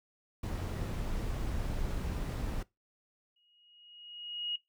brown noise, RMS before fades -35 dBFS, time 0.43-2.63 s, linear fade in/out 5 ms
sine tone with exponential growth, 2884 Hz, F#7, 45 cents flat, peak -30 dBFS, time 3.36-4.56 s, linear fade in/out 5 ms, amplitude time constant 260 ms
effects noise-tail reverb RT60 0.2 s tail -21 dB re dry

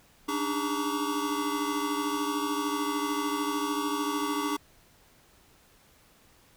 square tone cluster, 290.4 / 303.8 / 406.7 / 942 / 1138 Hz, D4 / D#4 / G#4 / A#5 / C#6, -19 / -41 / -36 / +18 / +45 cents, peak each -33 / -36 / -37 / -38 / -34 dBFS, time 0.28-4.57 s, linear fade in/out 10 ms, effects pink hiss -60 dBFS RMS until 6.56 s

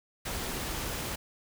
pink noise, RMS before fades -35 dBFS, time 0.25-1.16 s, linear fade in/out 10 ms, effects none

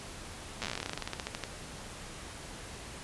slowing click train, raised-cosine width 0.2 ms, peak -17 dBFS, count 25, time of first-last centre 0.62-1.437 s, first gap 8 ms, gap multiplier 1.11, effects pink hiss -45 dBFS RMS until 3.03 s + resampled to 24000 Hz

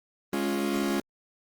40% pulse chord, Db major, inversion second, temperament equal, 207.7 / 277.2 / 349.2 Hz, Ab3 / Db4 / F4, 0 / 0 / 0 cents, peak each -29 dBFS, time 0.33-1 s, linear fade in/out 2 ms, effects Opus 24 kbps

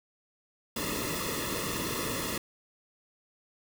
pink noise with comb filter, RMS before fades -33 dBFS, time 0.76-2.38 s, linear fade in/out 5 ms, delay 1.3 ms, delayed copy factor -0.85, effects none

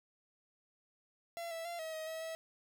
45% pulse tone with pitch steps, 679 / 658 / 688 / 640 / 632 / 643 / 648 Hz, F5 / E5 / F5 / D#5 / D#5 / E5 / E5, -49 / -3 / -26 / +49 / +27 / -43 / -30 cents, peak -40 dBFS, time 1.37-2.35 s, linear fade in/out 0 ms, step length 140 ms, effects none

